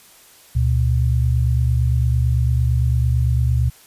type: tone pair together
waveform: sine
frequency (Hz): 71.71 / 120.6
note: D2 / B2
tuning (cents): -41 / -41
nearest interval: major sixth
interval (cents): 900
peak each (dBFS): -17 / -17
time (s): 0.55-3.7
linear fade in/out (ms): 10
effects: white hiss -48 dBFS RMS until 3.86 s + resampled to 32000 Hz

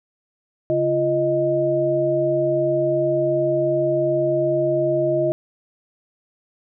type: tone cluster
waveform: sine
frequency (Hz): 139.3 / 345.7 / 623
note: C#3 / F4 / D#5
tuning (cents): +9 / -18 / +2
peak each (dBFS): -27 / -21 / -19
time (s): 0.7-5.32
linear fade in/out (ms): 0
effects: none

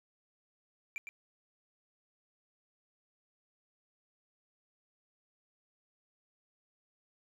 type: tone with echo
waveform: triangle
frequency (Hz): 2355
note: D7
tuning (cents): +4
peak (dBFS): -35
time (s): 0.96-0.98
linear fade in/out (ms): 0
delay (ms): 110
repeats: 1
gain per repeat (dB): -6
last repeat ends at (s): 1.09
effects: none

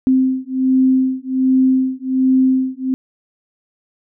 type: beating tone pair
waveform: sine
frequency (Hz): 260 / 261.3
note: C4 / C4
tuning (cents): -11 / -2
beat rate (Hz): 1.3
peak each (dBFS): -15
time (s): 0.07-2.94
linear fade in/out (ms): 0
effects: none

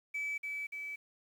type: tone with echo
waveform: sine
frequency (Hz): 2300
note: D7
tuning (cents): -37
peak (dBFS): -32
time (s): 0.14-0.38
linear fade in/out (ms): 10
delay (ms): 290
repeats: 2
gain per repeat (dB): -3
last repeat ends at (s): 0.96
effects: tanh soft clip ceiling -32 dBFS + 10-bit

